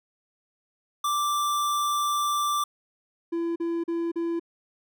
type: tone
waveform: square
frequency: 1174.7 Hz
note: D6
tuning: in tune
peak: -24 dBFS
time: 1.04-2.64 s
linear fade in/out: 5 ms
type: tone bursts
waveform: triangle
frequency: 336.6 Hz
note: E4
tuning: 36 cents sharp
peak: -23 dBFS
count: 4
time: 3.32-4.397 s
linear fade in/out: 10 ms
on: 240 ms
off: 39 ms
effects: none